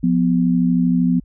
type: tone pair together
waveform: sine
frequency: 176.5 / 249.4 Hz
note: F3 / B3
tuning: +19 / +17 cents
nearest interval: tritone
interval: 598 cents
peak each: -16 dBFS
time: 0.03-1.2 s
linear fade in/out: 10 ms
effects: added 50 Hz sine -42 dBFS peak until 1.24 s